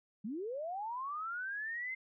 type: linear sweep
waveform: sine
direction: up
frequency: 189.2 to 2093 Hz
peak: -37 dBFS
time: 0.24-1.95 s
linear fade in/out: 10 ms
effects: none